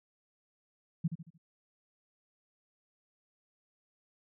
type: tone with echo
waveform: sine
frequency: 165.3 Hz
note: E3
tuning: 5 cents sharp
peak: -26 dBFS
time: 1.04-1.08 s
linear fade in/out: 10 ms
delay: 75 ms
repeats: 4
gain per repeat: -8 dB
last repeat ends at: 1.38 s
effects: none